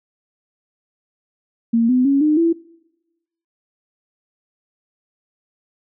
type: tone with pitch steps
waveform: sine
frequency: 230.4 / 252.7 / 277.2 / 304 / 333.5 Hz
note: A#3 / B3 / C#4 / D#4 / E4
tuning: -20 / +40 / 0 / -40 / +20 cents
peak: -12 dBFS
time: 1.73-2.53 s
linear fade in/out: 10 ms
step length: 160 ms
effects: noise-tail reverb RT60 1.0 s tail -24 dB re dry